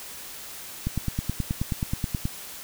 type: click train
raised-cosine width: 5 ms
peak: -13 dBFS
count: 14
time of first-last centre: 0.87-2.254 s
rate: 9.39 Hz
effects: white hiss -40 dBFS RMS until 2.63 s